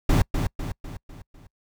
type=noise with echo; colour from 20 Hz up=brown; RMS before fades=-17 dBFS; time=0.09-0.22 s; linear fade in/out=5 ms; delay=250 ms; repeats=5; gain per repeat=-6 dB; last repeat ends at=1.47 s; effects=noise-tail reverb RT60 0.1 s tail -26 dB re dry